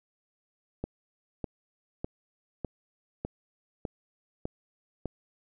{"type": "click train", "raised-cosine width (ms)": 2, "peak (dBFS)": -19, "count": 8, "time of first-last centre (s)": [0.84, 5.057], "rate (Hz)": 1.66, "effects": []}